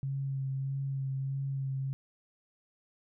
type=tone with vibrato; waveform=sine; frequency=135.7 Hz; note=C#3; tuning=36 cents flat; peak=-31 dBFS; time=0.03-1.93 s; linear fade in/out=0 ms; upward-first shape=sine; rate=1.6 Hz; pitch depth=19 cents each way; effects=none